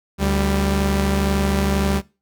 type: tone pair together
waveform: sawtooth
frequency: 72.8 / 196.38 Hz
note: D2 / G3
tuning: -15 / +3 cents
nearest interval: octave + perfect fourth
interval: 1718 cents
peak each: -16 dBFS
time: 0.18-2.02 s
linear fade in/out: 50 ms
effects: noise-tail reverb RT60 0.3 s tail -22 dB re dry